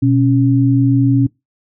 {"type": "tone pair together", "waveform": "sine", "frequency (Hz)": [122.9, 275.9], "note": ["B2", "C#4"], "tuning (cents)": [-8, -8], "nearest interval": "octave + major second", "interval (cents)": 1400, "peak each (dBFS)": -12, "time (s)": [0.02, 1.27], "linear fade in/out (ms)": 10, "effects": ["noise-tail reverb RT60 0.2 s tail -22 dB re dry"]}